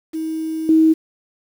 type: tone with level steps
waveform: sine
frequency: 318.7 Hz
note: D#4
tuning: 42 cents sharp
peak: -21 / -9 dBFS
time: 0.13-0.94 s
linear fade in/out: 20 ms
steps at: 0.69 s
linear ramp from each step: 2 ms
effects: 7-bit